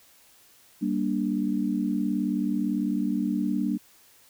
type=chord; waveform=sine; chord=G minor; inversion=none; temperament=just; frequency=196 / 235.2 / 294 Hz; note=G3 / Bb3 / D4; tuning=0 / +16 / +2 cents; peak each=-28 dBFS; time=0.81-3.78 s; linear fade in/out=20 ms; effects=white hiss -57 dBFS RMS until 4.29 s